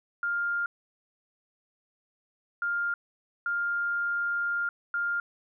sine tone bursts at uneven times, 1403 Hz, F6, 8 cents sharp, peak -26 dBFS, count 4, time 0.23-0.66 / 2.62-2.94 / 3.46-4.69 / 4.94-5.2 s, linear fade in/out 2 ms, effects none

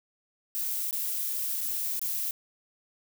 violet noise with dropouts, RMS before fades -31 dBFS, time 0.55-2.31 s, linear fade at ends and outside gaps 0 ms, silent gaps 0.91-0.928 / 1.608-1.612 / 1.994-2.015 s, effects none

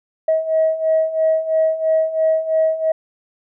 sine beating tone pair, 636 / 639 Hz, D#5 / D#5, +38 / +46 cents, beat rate 3 Hz, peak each -19 / -15 dBFS, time 0.28-2.92 s, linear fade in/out 5 ms, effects tanh soft clip ceiling -8 dBFS

